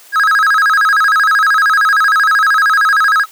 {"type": "tone with vibrato", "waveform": "triangle", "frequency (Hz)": 1450, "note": "F#6", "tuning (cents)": -35, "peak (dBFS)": -6, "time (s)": [0.12, 3.26], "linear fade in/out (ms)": 50, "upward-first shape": "square", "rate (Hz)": 13, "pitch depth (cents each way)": 210, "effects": ["white hiss -41 dBFS RMS until 3.31 s", "high-pass 400 Hz 12 dB/octave"]}